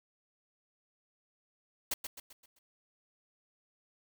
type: noise with echo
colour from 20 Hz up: white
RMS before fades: -33 dBFS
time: 1.91-1.94 s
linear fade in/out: 5 ms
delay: 130 ms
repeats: 5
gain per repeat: -7 dB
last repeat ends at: 2.59 s
effects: none